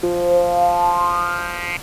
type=tone with band-pass filter sweep; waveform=10% pulse; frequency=174.61 Hz; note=F3; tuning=in tune; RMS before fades=-18 dBFS; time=0.03-1.77 s; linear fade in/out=5 ms; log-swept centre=380 to 2200 Hz; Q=8.3; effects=pink hiss -34 dBFS RMS until 1.82 s + resampled to 32000 Hz